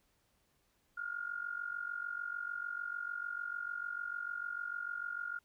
sine tone with amplitude modulation, 1416 Hz, F6, 23 cents sharp, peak -34 dBFS, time 0.97-5.39 s, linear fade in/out 10 ms, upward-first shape sine, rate 46.7 Hz, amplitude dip 80%, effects pink hiss -75 dBFS RMS until 5.44 s

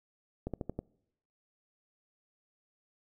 slowing click train, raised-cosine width 2 ms, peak -22 dBFS, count 5, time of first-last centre 0.47-0.79 s, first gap 67 ms, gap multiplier 1.12, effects noise-tail reverb RT60 0.8 s tail -25 dB re dry

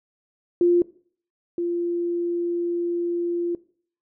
sine tone pair in turn, 349.2 / 345.6 Hz, F4 / F4, 0 / -18 cents, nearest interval unison, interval 18 cents, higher first, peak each -14 / -22 dBFS, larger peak first, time 0.61-0.82 / 1.58-3.55 s, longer second, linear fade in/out 2 ms, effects noise-tail reverb RT60 0.5 s tail -20 dB re dry

